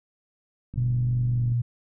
click train, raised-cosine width 5 ms, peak -25 dBFS, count 39, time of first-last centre 0.74-1.52 s, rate 48.7 Hz
sine tone with pitch glide, 122.3 to 119.92 Hz, B2 to A#2, -16 to +49 cents, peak -21 dBFS, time 0.77-1.62 s, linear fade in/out 10 ms, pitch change -35 cents, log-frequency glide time 1.2-1.45 s
effects none

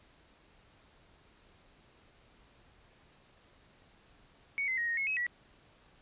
sine tone with pitch steps, 2229 / 2056 / 1881 / 1863 / 2178 / 2555 / 1938 Hz, C#7 / C7 / A#6 / A#6 / C#7 / D#7 / B6, +9 / -31 / +15 / -2 / -31 / +45 / -33 cents, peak -30 dBFS, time 4.58-5.266 s, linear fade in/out 0 ms, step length 98 ms, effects pink hiss -63 dBFS RMS until 6.01 s + resampled to 8000 Hz

